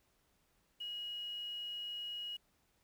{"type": "tone with quantisation", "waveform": "sine", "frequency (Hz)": 2898, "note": "F#7", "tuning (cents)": -37, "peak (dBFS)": -40, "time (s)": [0.8, 2.37], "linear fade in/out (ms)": 10, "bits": 10, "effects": ["pink hiss -75 dBFS RMS until 2.83 s"]}